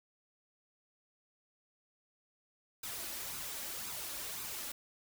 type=noise with flanger; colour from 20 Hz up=white; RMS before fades=-42 dBFS; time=2.83-4.72 s; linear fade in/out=5 ms; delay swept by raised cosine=0.78 to 3.58 ms; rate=1.9 Hz; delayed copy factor=+0.55; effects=none